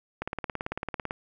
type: click train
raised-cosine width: 0.5 ms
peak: -16 dBFS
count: 17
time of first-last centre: 0.22-1.109 s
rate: 18 Hz
effects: none